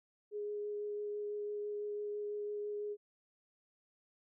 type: tone with vibrato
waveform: sine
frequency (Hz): 415.3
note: G#4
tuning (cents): 0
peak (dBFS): -37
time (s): 0.31-2.97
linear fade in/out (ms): 50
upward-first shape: sine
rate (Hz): 6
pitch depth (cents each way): 8
effects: none